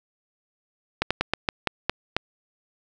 slowing click train, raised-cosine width 0.3 ms, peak -5 dBFS, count 8, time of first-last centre 1.02-2.166 s, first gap 86 ms, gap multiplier 1.21, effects none

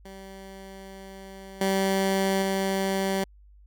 15% pulse tone with level steps, 193.2 Hz, G3, 25 cents flat, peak -35 / -16 / -18 dBFS, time 0.05-3.24 s, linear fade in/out 5 ms, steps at 1.61 / 2.42 s, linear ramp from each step 2 ms, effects added 50 Hz sine -50 dBFS peak until 3.66 s

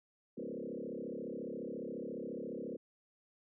sine tone with frequency modulation, 360 Hz, F#4, 47 cents flat, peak -39 dBFS, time 0.37-2.77 s, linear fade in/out 10 ms, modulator 34.4 Hz, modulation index 4.7, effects none

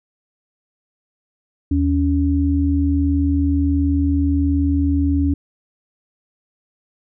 sine tone pair together, 79.3 / 280.7 Hz, D#2 / C#4, +33 / +22 cents, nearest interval octave + minor seventh, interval 2189 cents, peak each -17 / -17 dBFS, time 1.71-5.34 s, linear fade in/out 5 ms, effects none

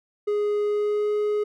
triangle tone with pitch glide, 415.3 to 418.9 Hz, G#4 to G#4, 0 to +15 cents, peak -19 dBFS, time 0.27-1.44 s, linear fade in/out 10 ms, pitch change +15 cents, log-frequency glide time 0.63-1.11 s, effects none

